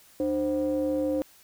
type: ring-modulated tone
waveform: triangle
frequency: 112.4 Hz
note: A2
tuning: 37 cents sharp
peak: -19 dBFS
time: 0.2-1.22 s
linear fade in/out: 0 ms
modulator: 413 Hz
effects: white hiss -56 dBFS RMS until 1.43 s